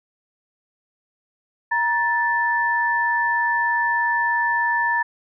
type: tone pair together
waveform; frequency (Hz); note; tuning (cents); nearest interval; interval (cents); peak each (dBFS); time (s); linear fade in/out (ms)
sine; 943.2 / 1760; A#5 / A6; +20 / 0; major seventh; 1080; -21 / -20; 1.71-5.03; 10
effects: none